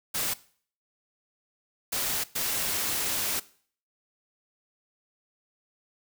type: noise bursts at uneven times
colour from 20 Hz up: white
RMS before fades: -29 dBFS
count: 3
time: 0.14-0.34 / 1.92-2.24 / 2.35-3.4 s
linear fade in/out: 10 ms
effects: noise-tail reverb RT60 0.5 s tail -19 dB re dry